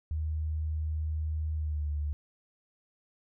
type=tone with pitch glide; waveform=sine; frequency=77.78 to 73.97 Hz; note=D#2 to D2; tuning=0 to +13 cents; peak=-29 dBFS; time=0.11-2.13 s; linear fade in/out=0 ms; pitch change=-87 cents; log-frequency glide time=1.55-1.88 s; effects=none